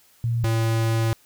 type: tone pair in turn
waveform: sine / square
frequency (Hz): 116.9 / 113.11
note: A#2 / A2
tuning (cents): +5 / +48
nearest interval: minor second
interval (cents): 57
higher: first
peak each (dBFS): -20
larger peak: neither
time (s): 0.24-0.44 / 0.44-1.13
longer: second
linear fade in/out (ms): 0
effects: white hiss -57 dBFS RMS until 1.25 s